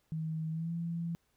sine tone with pitch glide, 159 to 168.45 Hz, D#3 to E3, +38 to +38 cents, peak -33 dBFS, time 0.12-1.15 s, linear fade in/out 0 ms, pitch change +100 cents, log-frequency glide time 0.51-0.72 s, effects pink hiss -75 dBFS RMS until 1.36 s

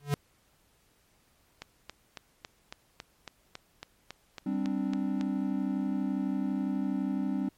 square tone with exponential growth, 144.1 Hz, D3, 33 cents flat, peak -22 dBFS, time 0-0.14 s, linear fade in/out 0 ms, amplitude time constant 29 ms
click train, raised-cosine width 0.2 ms, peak -22 dBFS, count 14, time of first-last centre 1.62-5.211 s, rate 3.62 Hz
triangle chord, G suspended fourth, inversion none, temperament equal, 196 / 261.6 / 293.7 Hz, G3 / C4 / D4, 0 / 0 / 0 cents, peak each -30 / -30 / -32 dBFS, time 4.46-7.49 s, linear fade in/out 5 ms
effects pink hiss -67 dBFS RMS until 7.57 s + MP3 64 kbps

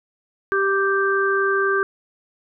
harmonic tone, 392 Hz, G4, in tune, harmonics 1 / 3 / 4, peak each -20 / -23 / -21 dBFS, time 0.52-1.83 s, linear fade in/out 0 ms, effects none

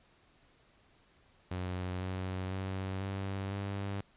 sawtooth tone with pitch steps, 91.2 / 93.17 / 95.18 / 97.24 / 99.34 Hz, F#2 / F#2 / F#2 / G2 / G2, -24 / +13 / +49 / -13 / +24 cents, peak -31 dBFS, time 1.51-4.01 s, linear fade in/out 5 ms, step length 500 ms, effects pink hiss -66 dBFS RMS until 4.16 s + resampled to 8000 Hz

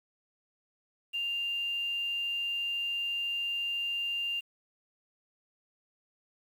sine tone with quantisation, 2794 Hz, F7, in tune, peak -30 dBFS, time 1.13-4.41 s, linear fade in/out 20 ms, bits 9, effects none

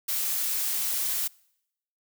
blue noise, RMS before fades -28 dBFS, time 0.08-1.28 s, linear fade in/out 10 ms, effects noise-tail reverb RT60 0.8 s tail -25 dB re dry

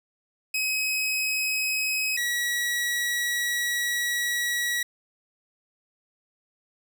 sawtooth tone pair in turn, 2542 / 1925.3 Hz, D#7 / B6, +36 / -45 cents, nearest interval perfect fourth, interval 481 cents, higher first, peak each -21 dBFS, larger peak neither, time 0.54-2.17 / 2.17-4.83 s, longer second, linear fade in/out 5 ms, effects none

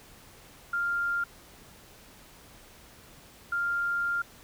sine tone pair in turn, 1396.9 / 1396.9 Hz, F6 / F6, 0 / 0 cents, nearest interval unison, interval 0 cents, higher neither, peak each -26 dBFS, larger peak neither, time 0.73-1.24 / 3.52-4.22 s, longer second, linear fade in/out 5 ms, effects pink hiss -53 dBFS RMS until 4.43 s

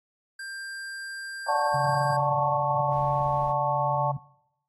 square tone, 1587 Hz, G6, 21 cents sharp, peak -36 dBFS, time 0.39-2.17 s, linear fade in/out 5 ms
sine chord, D major seventh, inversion none, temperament just, 587.3 / 734.2 / 881 / 1101.2 Hz, D5 / F#5 / A5 / C#6, 0 / -14 / +2 / -12 cents, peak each -29 / -30 / -26 / -30 dBFS, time 1.48-4.12 s, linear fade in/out 10 ms
sine tone with tremolo, 138.8 Hz, C#3, 3 cents sharp, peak -28 dBFS, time 1.74-4.17 s, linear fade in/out 5 ms, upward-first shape triangle, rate 0.93 Hz, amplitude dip 45%
brown noise, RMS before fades -44 dBFS, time 2.92-3.52 s, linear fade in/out 2 ms
effects noise-tail reverb RT60 0.8 s tail -22 dB re dry + AAC 32 kbps

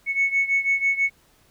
sine beating tone pair, 2207 / 2213.1 Hz, C#7 / C#7, -8 / -3 cents, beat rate 6.1 Hz, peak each -20 / -23 dBFS, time 0.06-1.1 s, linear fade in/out 50 ms, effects tanh soft clip ceiling -12 dBFS + pink hiss -59 dBFS RMS until 1.5 s

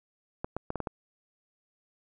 clicks, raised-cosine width 1 ms, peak -18 dBFS, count 6, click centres 0.445 / 0.566 / 0.704 / 0.757 / 0.803 / 0.872 s, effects none

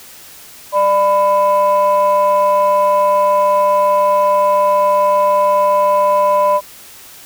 sine tone pair together, 594.6 / 1000 Hz, D5 / B5, +21 / +21 cents, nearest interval major sixth, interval 900 cents, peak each -11 dBFS, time 0.72-6.61 s, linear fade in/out 50 ms, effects tanh soft clip ceiling -5 dBFS + white hiss -38 dBFS RMS until 7.25 s

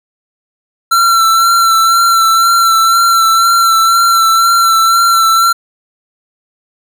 square tone with vibrato, 1351 Hz, E6, 42 cents sharp, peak -7 dBFS, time 0.91-5.53 s, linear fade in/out 10 ms, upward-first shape sine, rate 2 Hz, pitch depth 24 cents each way, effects 8-bit

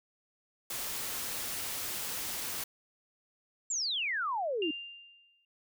white noise, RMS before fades -37 dBFS, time 0.7-2.64 s, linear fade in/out 5 ms
sine exponential sweep, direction down, 7620 to 290.8 Hz, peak -30 dBFS, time 3.7-4.71 s, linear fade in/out 5 ms
sine tone with exponential decay, 2794 Hz, F7, in tune, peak -31 dBFS, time 4.62-5.45 s, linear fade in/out 2 ms, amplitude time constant 180 ms
effects none

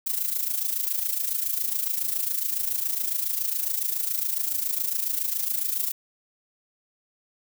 violet noise with amplitude modulation, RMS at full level -24 dBFS, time 0.06-5.92 s, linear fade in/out 10 ms, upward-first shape sine, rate 27.2 Hz, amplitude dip 70%, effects none

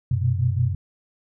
sine tone cluster, 93.3 / 121.5 / 127.3 Hz, F#2 / B2 / C3, +15 / -28 / -47 cents, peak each -23 dBFS, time 0.11-0.75 s, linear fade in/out 5 ms, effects none

